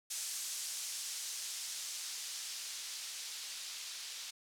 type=noise with low-pass filter sweep; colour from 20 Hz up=violet; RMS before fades=-43 dBFS; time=0.1-4.31 s; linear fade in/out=10 ms; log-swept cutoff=6900 to 4300 Hz; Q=1; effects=none